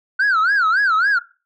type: tone with vibrato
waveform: sine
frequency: 1460 Hz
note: F#6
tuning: 24 cents flat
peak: -11 dBFS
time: 0.19-1.19 s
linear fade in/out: 10 ms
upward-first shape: sine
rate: 3.6 Hz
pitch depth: 240 cents each way
effects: noise-tail reverb RT60 0.3 s tail -19 dB re dry + tanh soft clip ceiling -12 dBFS